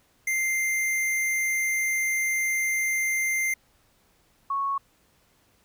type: tone pair in turn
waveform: square / sine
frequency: 2093 / 1105.5 Hz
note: C7 / C#6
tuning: 0 / -5 cents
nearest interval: major seventh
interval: 1105 cents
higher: first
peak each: -24 dBFS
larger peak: neither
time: 0.27-3.54 / 4.5-4.78 s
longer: first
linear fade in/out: 5 ms
effects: pink hiss -64 dBFS RMS until 5.64 s